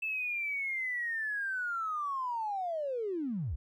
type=linear sweep; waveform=triangle; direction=down; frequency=2642 to 51.91 Hz; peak=-28 dBFS; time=0.02-3.56 s; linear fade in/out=10 ms; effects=tanh soft clip ceiling -30 dBFS